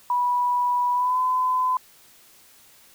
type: tone with pitch glide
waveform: sine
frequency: 980 to 1014.6 Hz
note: B5 to B5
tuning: -14 to +46 cents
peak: -19 dBFS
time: 0.1-1.77 s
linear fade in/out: 2 ms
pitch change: +60 cents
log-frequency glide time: 0.93-1.19 s
effects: white hiss -53 dBFS RMS until 2.94 s